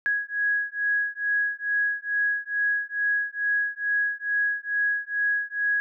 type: beating tone pair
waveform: sine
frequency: 1661.2 / 1663.5 Hz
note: G#6 / G#6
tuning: 0 / +2 cents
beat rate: 2.3 Hz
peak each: -26 dBFS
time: 0.06-5.8 s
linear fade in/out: 0 ms
effects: none